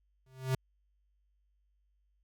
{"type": "tone with exponential growth", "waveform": "square", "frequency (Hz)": 130.81, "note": "C3", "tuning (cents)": 0, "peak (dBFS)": -26, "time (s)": [0.26, 0.55], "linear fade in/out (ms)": 5, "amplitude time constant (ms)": 61, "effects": ["added 50 Hz sine -70 dBFS peak until 2.23 s"]}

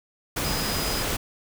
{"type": "tone in noise", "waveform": "sine", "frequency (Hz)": 4978, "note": "D#8", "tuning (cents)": 0, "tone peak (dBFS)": -32, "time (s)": [0.44, 1.03], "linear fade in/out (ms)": 10, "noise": "pink", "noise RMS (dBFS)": -27, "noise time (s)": [0.36, 1.17], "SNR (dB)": -8, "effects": []}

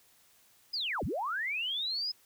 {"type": "linear two-way sweep", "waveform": "sine", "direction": "down then up", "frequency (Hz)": [5130, 43.65, 5130], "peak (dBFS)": -31, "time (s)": [0.73, 2.12], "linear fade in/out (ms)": 10, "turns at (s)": 1.04, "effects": ["white hiss -64 dBFS RMS until 2.25 s"]}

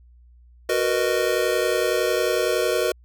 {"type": "chord", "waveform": "square", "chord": "B major seventh", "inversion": "second", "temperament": "just", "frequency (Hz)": [370.4, 463, 493.9, 617.4], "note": ["F#4", "A#4", "B4", "D#5"], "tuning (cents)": [2, -12, 0, -14], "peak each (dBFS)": -26, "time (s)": [0.69, 2.92], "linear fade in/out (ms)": 5, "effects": ["added 60 Hz sine -48 dBFS peak until 3.04 s"]}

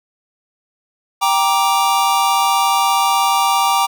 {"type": "chord", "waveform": "square", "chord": "G minor", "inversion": "none", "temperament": "just", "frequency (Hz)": [784, 940.8, 1176], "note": ["G5", "Bb5", "D6"], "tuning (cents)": [0, 16, 2], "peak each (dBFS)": -18, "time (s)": [1.21, 3.87], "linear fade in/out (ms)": 20, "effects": []}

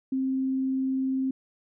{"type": "tone with vibrato", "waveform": "sine", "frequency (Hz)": 264.1, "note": "C4", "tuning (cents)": 16, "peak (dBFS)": -24, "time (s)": [0.12, 1.31], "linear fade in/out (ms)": 5, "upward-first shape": "sine", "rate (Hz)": 20, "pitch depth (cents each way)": 11, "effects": []}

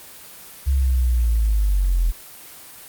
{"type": "linear sweep", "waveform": "sine", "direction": "down", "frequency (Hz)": [69.3, 40.9], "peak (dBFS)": -15, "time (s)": [0.66, 2.12], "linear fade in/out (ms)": 20, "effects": ["white hiss -41 dBFS RMS until 2.88 s", "Opus 24 kbps"]}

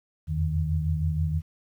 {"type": "tone cluster", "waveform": "sine", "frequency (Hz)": [81.5, 87.8, 154.8], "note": ["E2", "F2", "D#3"], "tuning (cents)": [-19, 10, -9], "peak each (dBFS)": [-26, -31, -27], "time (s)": [0.27, 1.42], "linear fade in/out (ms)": 50, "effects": ["10-bit"]}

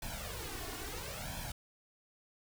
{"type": "noise with flanger", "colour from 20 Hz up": "pink", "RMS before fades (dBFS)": -42, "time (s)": [0.02, 1.52], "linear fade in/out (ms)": 5, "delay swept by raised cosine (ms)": [1.2, 2.8], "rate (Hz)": 0.74, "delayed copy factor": 0.8, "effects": []}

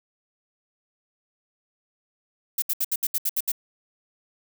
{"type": "noise bursts", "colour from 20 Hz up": "violet", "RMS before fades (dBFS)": -24, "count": 9, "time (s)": [2.58, 3.518], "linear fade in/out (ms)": 5, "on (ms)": 42, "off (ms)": 70, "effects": []}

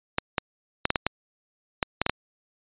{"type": "clicks", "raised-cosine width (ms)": 0.3, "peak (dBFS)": -6, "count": 10, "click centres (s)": [0.184, 0.382, 0.854, 0.904, 0.958, 1.066, 1.828, 2.016, 2.064, 2.096], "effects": ["resampled to 8000 Hz"]}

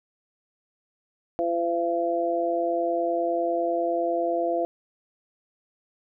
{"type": "harmonic tone", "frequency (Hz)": 170.1, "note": "F3", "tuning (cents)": -45, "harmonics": [2, 3, 4], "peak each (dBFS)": [-28, -28, -25], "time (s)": [1.39, 4.65], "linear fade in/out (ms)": 0, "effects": []}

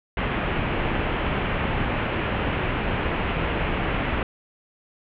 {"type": "low-pass noise", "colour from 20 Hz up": "pink", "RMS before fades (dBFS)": -25, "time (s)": [0.17, 4.23], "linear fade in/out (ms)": 2, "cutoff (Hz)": 3000, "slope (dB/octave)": 48, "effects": []}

